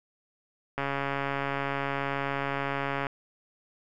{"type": "click train", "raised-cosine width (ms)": 0.5, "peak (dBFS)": -15, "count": 319, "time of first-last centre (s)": [0.78, 3.068], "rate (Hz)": 139, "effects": []}